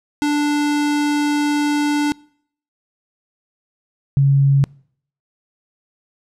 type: tone pair in turn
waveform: square / sine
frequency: 293.7 / 138.61 Hz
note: D4 / C#3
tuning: 0 / 0 cents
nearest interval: octave + minor second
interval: 1300 cents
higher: first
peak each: -16 / -10 dBFS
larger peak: second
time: 0.22-2.12 / 4.17-4.64 s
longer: first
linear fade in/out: 0 ms
effects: noise-tail reverb RT60 0.6 s tail -25 dB re dry + low-pass 9000 Hz 12 dB/octave